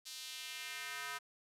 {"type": "tone with high-pass filter sweep", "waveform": "square", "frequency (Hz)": 140.7, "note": "C#3", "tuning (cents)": 26, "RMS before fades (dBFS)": -45, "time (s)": [0.05, 1.19], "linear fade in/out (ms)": 20, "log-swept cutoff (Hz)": [4400, 1300], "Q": 1.6, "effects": ["resampled to 32000 Hz", "11-bit"]}